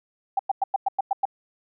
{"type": "tone bursts", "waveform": "sine", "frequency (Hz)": 784, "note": "G5", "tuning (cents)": 0, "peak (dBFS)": -18, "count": 8, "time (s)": [0.37, 1.254], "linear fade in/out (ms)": 5, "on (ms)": 23, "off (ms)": 100, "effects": []}